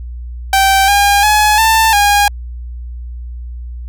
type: tone with pitch steps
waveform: sawtooth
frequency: 778 / 808 / 846 / 890 / 817 Hz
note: G5 / G#5 / G#5 / A5 / G#5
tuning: -13 / -48 / +32 / +20 / -29 cents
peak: -4 dBFS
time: 0.53-2.28 s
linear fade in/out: 2 ms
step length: 350 ms
effects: added 60 Hz sine -23 dBFS peak until 3.88 s